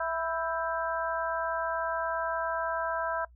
harmonic tone with a mistuned harmonic, 329.6 Hz, E4, in tune, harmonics 2 / 3 / 4 / 5, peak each -32 / -34 / -35 / -36 dBFS, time 0-3.25 s, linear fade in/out 5 ms, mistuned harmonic 5, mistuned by -71 cents, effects noise-tail reverb RT60 0.1 s tail -21 dB re dry + added 60 Hz sine -53 dBFS peak until 3.35 s

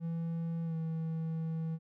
triangle tone with pitch glide, 166.1 to 161.84 Hz, E3 to E3, +13 to -32 cents, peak -31 dBFS, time 0-1.79 s, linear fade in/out 50 ms, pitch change -45 cents, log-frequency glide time 0.64-0.75 s, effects none

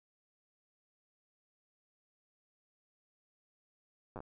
slowing click train, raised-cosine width 1 ms, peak -30 dBFS, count 5, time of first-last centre 4.16-4.204 s, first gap 8 ms, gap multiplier 1.22, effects none

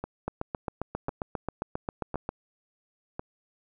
two click trains, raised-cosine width 1 ms, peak -16 / -19 dBFS, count 16 / 4, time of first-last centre 0.28-2.291 / 0.04-3.195 s, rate 7.46 / 0.951 Hz, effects none

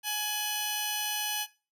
10% pulse tone pair together, 839.7 / 2986 Hz, G#5 / F#7, +19 / +15 cents, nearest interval octave + minor seventh, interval 2196 cents, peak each -24 dBFS, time 0.03-1.47 s, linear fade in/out 50 ms, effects noise-tail reverb RT60 0.3 s tail -17 dB re dry + resampled to 32000 Hz

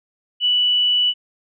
sine tone, 2960 Hz, F#7, in tune, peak -14 dBFS, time 0.4-1.14 s, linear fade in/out 50 ms, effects none

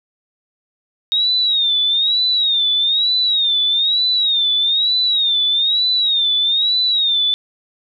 sine tone with vibrato, 3729 Hz, A#7, in tune, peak -13 dBFS, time 1.12-7.34 s, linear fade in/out 0 ms, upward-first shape sine, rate 1.1 Hz, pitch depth 120 cents each way, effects none

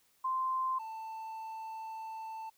sine / triangle tone pair in turn, 1042 / 887.3 Hz, C6 / A5, -7 / +14 cents, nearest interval minor third, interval 279 cents, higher first, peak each -30 / -38 dBFS, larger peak first, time 0.24-0.79 / 0.79-2.5 s, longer second, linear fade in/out 10 ms, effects white hiss -70 dBFS RMS until 2.57 s

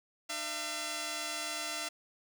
5% pulse tone pair together, 303.6 / 677.4 Hz, D#4 / E5, -42 / +47 cents, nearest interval octave + major second, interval 1389 cents, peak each -31 / -25 dBFS, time 0.29-1.89 s, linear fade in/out 10 ms, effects none

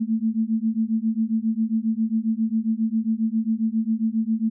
sine beating tone pair, 219 / 226.4 Hz, A3 / A3, -8 / +50 cents, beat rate 7.4 Hz, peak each -23 dBFS, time 0-4.5 s, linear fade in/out 20 ms, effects none

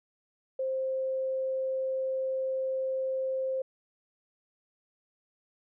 sine tone, 526 Hz, C5, 9 cents sharp, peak -28 dBFS, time 0.59-3.62 s, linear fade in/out 5 ms, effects none

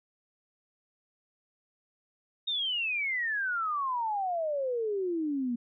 sine exponential sweep, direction down, 3729 to 232.7 Hz, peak -28 dBFS, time 2.47-5.56 s, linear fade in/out 10 ms, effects none

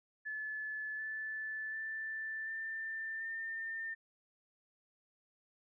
sine tone with pitch steps, 1728 / 1747.1 / 1766.3 / 1785.8 / 1805.5 Hz, A6 / A6 / A6 / A6 / A6, -32 / -13 / +6 / +25 / +44 cents, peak -38 dBFS, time 0.25-3.95 s, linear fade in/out 20 ms, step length 740 ms, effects none

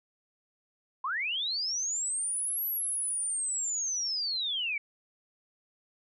sine linear two-way sweep, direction up then down, 977 to 11840 to 2212 Hz, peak -29 dBFS, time 1.04-4.78 s, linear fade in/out 5 ms, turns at 2.66 s, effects none

